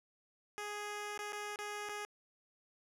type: tone with dropouts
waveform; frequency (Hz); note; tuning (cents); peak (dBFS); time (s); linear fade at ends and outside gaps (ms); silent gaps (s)
10% pulse; 415.3; G#4; 0; -32; 0.58-2.05; 0; 1.177-1.191 / 1.323-1.33 / 1.559-1.589 / 1.888-1.893
effects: low-pass 12000 Hz 12 dB/octave